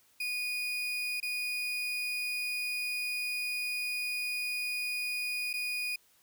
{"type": "tone with dropouts", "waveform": "35% pulse", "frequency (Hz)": 2465, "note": "D#7", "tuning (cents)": -17, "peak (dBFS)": -30, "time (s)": [0.2, 5.96], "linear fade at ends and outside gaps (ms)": 5, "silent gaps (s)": [[1.202, 1.227], [5.531, 5.537]], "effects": ["white hiss -66 dBFS RMS until 6.22 s"]}